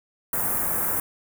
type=band-stop noise; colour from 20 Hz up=white; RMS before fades=-25 dBFS; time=0.33-1 s; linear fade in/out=2 ms; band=1600 to 10000 Hz; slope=24 dB/octave; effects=none